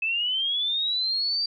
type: linear sweep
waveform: sine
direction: up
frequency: 2588 to 4699 Hz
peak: -23 dBFS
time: 0.02-1.46 s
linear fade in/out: 5 ms
effects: none